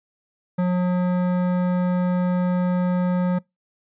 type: tone with hard clipping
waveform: sine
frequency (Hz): 180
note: F#3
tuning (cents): -47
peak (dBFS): -20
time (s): 0.58-3.39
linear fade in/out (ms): 10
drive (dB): 14
effects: noise-tail reverb RT60 0.2 s tail -26 dB re dry + resampled to 8000 Hz